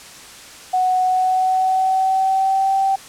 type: tone with pitch glide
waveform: sine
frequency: 740 to 776.3 Hz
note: F#5 to G5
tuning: 0 to -17 cents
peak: -14 dBFS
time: 0.73-2.96 s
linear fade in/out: 10 ms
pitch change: +83 cents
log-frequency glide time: 1.04-2.74 s
effects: white hiss -39 dBFS RMS until 3.08 s + low-pass 9000 Hz 12 dB/octave